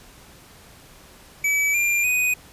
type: tone with pitch steps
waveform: square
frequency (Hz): 2292 / 2389 / 2491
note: D7 / D7 / D#7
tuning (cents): -43 / +29 / +1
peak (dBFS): -19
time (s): 1.44-2.34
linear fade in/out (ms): 5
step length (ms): 300
effects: pink hiss -48 dBFS RMS until 2.52 s + resampled to 32000 Hz